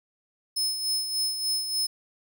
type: tone with tremolo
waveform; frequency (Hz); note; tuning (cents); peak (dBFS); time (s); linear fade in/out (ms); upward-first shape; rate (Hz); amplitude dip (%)
sawtooth; 5200; E8; -24; -21; 0.56-1.87; 10; sine; 3.4; 55
effects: none